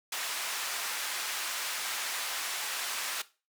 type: band-pass noise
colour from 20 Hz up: pink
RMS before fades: -35 dBFS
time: 0.12-3.22 s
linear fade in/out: 5 ms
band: 1200 to 14000 Hz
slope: 12 dB/octave
effects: noise-tail reverb RT60 0.3 s tail -17 dB re dry